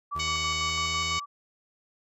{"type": "tone with tremolo", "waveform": "sine", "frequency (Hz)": 1155, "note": "D6", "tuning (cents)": -29, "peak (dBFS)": -29, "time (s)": [0.11, 1.26], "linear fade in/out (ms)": 20, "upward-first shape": "square", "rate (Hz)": 6, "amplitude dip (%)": 50}
{"type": "tone with pitch glide", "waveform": "30% pulse", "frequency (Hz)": [78.4, 81.45], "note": ["D#2", "E2"], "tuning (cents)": [14, -20], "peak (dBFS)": -34, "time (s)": [0.15, 1.19], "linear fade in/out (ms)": 10, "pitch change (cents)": 66, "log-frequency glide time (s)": [0.5, 1.01]}
{"type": "harmonic tone", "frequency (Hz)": 745, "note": "F#5", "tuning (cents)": 12, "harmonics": [3, 4, 5, 6, 7, 8, 9, 10], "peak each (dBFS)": [-32, -34, -36, -38, -39, -40, -41, -42], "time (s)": [0.19, 1.2], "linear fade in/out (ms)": 10}
{"effects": []}